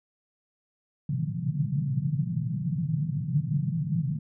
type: band-pass noise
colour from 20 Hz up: pink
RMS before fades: -28 dBFS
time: 1.09-4.19 s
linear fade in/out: 5 ms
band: 130 to 170 Hz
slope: 48 dB/octave
effects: none